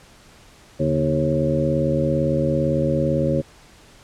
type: harmonic tone with a mistuned harmonic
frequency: 77.78 Hz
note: D#2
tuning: in tune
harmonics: 1 / 2 / 3 / 4 / 5 / 6 / 7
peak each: -32 / -22 / -25 / -26 / -28 / -34 / -22 dBFS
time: 0.79-3.42 s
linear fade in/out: 20 ms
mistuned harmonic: 2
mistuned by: -130 cents
effects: pink hiss -49 dBFS RMS until 4.03 s + low-pass 9000 Hz 12 dB/octave